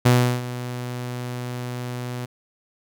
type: tone with ADSR envelope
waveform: sawtooth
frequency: 123.47 Hz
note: B2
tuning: in tune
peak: -8 dBFS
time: 0.05-2.26 s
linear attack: 10 ms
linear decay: 350 ms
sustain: -16 dB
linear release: 12 ms
effects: none